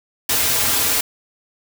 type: noise with comb filter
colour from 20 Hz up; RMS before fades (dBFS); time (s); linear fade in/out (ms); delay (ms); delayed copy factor
white; -18; 0.29-1.01; 5; 5.4; -0.85
effects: none